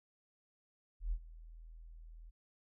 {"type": "tone with ADSR envelope", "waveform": "sine", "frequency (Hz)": 40.72, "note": "E1", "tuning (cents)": -20, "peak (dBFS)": -31, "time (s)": [1, 2.31], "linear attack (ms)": 120, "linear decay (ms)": 63, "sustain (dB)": -19, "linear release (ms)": 22, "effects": []}